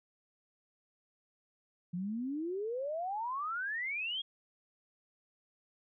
sine exponential sweep, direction up, 169.6 to 3322 Hz, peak -34 dBFS, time 1.93-4.22 s, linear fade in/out 10 ms, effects none

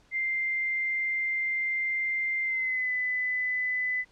sine tone with pitch glide, 2093 to 2004 Hz, C7 to B6, 0 to +25 cents, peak -26 dBFS, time 0.11-4.05 s, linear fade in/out 50 ms, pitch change -75 cents, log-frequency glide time 2.43-2.91 s, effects pink hiss -62 dBFS RMS until 4.11 s + low-pass 6000 Hz 12 dB/octave

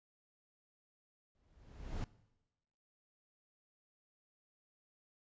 brown noise with exponential growth, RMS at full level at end -37 dBFS, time 1.35-2.04 s, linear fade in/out 0 ms, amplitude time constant 150 ms, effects noise-tail reverb RT60 1.0 s tail -20 dB re dry + resampled to 16000 Hz

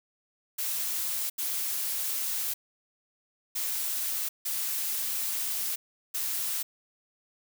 blue noise bursts at uneven times, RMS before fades -31 dBFS, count 5, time 0.58-1.3 / 1.38-2.54 / 3.55-4.29 / 4.45-5.76 / 6.14-6.63 s, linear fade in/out 10 ms, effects none

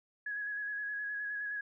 sine tone with vibrato, 1674 Hz, G#6, 13 cents sharp, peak -35 dBFS, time 0.26-1.61 s, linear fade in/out 5 ms, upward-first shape square, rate 9.6 Hz, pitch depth 21 cents each way, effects none

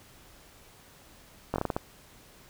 slowing click train, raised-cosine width 1 ms, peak -14 dBFS, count 7, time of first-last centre 1.54-1.765 s, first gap 19 ms, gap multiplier 1.27, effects pink hiss -55 dBFS RMS until 2.49 s

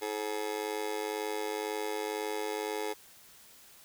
30% pulse tone with amplitude modulation, 426.6 Hz, G#4, 46 cents sharp, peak -26 dBFS, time 0.01-2.94 s, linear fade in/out 20 ms, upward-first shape sine, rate 102 Hz, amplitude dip 95%, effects white hiss -56 dBFS RMS until 3.84 s

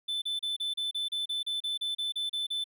triangle tone bursts, 3520 Hz, A7, in tune, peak -28 dBFS, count 15, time 0.08-2.642 s, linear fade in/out 10 ms, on 140 ms, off 33 ms, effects none

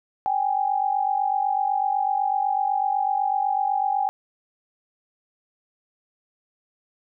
sine tone pair together, 778 / 826 Hz, G5 / G#5, -13 / -10 cents, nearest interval minor second, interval 103 cents, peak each -23 dBFS, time 0.26-4.09 s, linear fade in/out 0 ms, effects none

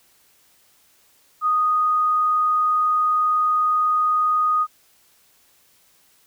sine tone, 1241 Hz, D#6, 5 cents flat, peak -16 dBFS, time 1.41-4.67 s, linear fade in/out 50 ms, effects white hiss -58 dBFS RMS until 6.26 s

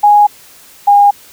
sine tone pair in turn, 828 / 812.8 Hz, G#5 / G#5, -5 / -38 cents, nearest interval unison, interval 33 cents, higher first, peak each -3 dBFS, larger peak neither, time 0.03-0.27 / 0.87-1.11 s, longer neither, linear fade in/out 10 ms, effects white hiss -40 dBFS RMS until 1.32 s

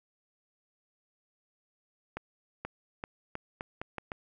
accelerating click train, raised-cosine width 0.5 ms, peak -21 dBFS, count 8, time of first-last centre 2.17-4.118 s, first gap 480 ms, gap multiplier 0.81, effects none

